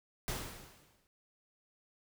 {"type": "noise with exponential decay", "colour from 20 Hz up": "pink", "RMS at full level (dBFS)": -36, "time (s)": [0.28, 1.07], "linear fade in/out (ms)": 0, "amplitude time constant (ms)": 170, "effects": []}